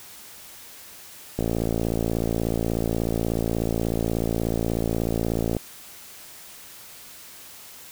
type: click train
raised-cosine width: 2 ms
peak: -11 dBFS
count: 237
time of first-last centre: 1.39-5.567 s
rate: 56.5 Hz
effects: white hiss -44 dBFS RMS until 7.91 s